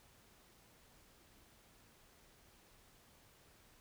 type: silence
effects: pink hiss -66 dBFS RMS until 3.8 s